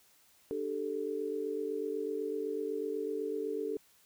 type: chord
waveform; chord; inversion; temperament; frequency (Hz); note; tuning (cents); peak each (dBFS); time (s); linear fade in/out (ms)
sine; D suspended fourth; none; equal with one note detuned; 297.1 / 392 / 440; D4 / G4 / A4; +20 / 0 / 0; -40 / -38 / -35; 0.51-3.77; 0
effects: white hiss -65 dBFS RMS until 4.05 s